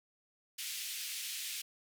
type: band-pass noise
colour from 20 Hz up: pink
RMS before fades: -41 dBFS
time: 0.58-1.62 s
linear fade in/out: 10 ms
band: 2400 to 16000 Hz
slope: 24 dB/octave
effects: none